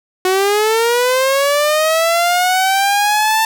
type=linear sweep; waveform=sawtooth; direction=up; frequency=366.6 to 892 Hz; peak=-8 dBFS; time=0.25-3.45 s; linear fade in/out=2 ms; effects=none